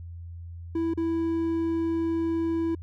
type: tone with dropouts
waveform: triangle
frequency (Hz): 329.6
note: E4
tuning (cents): 0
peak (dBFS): -22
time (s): 0.75-2.75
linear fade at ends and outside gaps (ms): 5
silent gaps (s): 0.938-0.974
effects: added 85 Hz sine -37 dBFS peak until 2.82 s